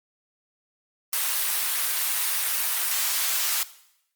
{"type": "high-pass noise", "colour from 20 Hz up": "white", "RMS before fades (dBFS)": -25, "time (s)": [1.13, 3.63], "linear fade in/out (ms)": 0, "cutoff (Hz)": 990, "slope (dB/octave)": 12, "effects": ["noise-tail reverb RT60 0.8 s tail -17 dB re dry", "Opus 32 kbps"]}